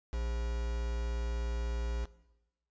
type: tone with quantisation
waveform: triangle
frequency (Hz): 58.27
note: A#1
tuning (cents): 0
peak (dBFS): -30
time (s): 0.12-2.06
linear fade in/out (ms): 20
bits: 7
effects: noise-tail reverb RT60 1.0 s tail -19 dB re dry + resampled to 16000 Hz